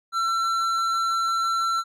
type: tone with tanh clipping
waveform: triangle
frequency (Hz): 1347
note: E6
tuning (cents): +37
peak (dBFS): -23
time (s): 0.12-1.84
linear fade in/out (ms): 50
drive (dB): 15
effects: none